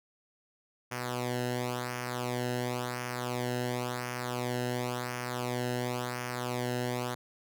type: tone with flanger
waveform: sawtooth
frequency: 123.47 Hz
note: B2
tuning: in tune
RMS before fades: -34 dBFS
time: 0.91-7.15 s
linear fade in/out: 10 ms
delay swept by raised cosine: 0.25 to 0.87 ms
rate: 0.94 Hz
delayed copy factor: -0.75
effects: none